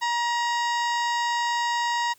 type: harmonic tone with a mistuned harmonic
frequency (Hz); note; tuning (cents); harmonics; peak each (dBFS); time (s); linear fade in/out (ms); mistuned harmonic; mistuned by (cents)
949; A#5; +31; 1 / 2 / 3 / 4 / 5 / 6 / 7 / 8; -24 / -29 / -37 / -36 / -40 / -39 / -41 / -44; 0.01-2.14; 20; 6; -110
effects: white hiss -59 dBFS RMS until 2.18 s